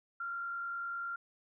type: tone with frequency modulation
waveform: sine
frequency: 1385 Hz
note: F6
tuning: 15 cents flat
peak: -36 dBFS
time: 0.2-1.16 s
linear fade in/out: 5 ms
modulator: 50.3 Hz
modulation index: 0.41
effects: none